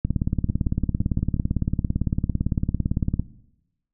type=two click trains; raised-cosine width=5 ms; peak=-9 / -17 dBFS; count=57 / 6; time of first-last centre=0.05-3.196 / 0.49-1.366 s; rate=17.8 / 5.71 Hz; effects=noise-tail reverb RT60 0.9 s tail -18 dB re dry